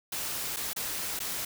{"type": "noise with dropouts", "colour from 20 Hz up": "white", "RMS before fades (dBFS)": -34, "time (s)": [0.12, 1.45], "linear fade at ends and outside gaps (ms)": 5, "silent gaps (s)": [[0.563, 0.567], [0.733, 0.762], [1.192, 1.201]], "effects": []}